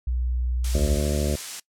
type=tone; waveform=sine; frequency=61.4 Hz; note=B1; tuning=9 cents flat; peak=-22 dBFS; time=0.07-0.99 s; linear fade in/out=5 ms
type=noise; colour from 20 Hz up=blue; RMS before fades=-29 dBFS; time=0.64-1.6 s; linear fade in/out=5 ms
type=harmonic tone; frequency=73.42 Hz; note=D2; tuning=in tune; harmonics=1 / 2 / 3 / 4 / 5 / 6 / 7 / 8 / 9; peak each=-24 / -30 / -30 / -35 / -31 / -37 / -34 / -33 / -37 dBFS; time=0.74-1.36 s; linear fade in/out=10 ms
effects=noise-tail reverb RT60 0.1 s tail -22 dB re dry + low-pass 8000 Hz 12 dB/octave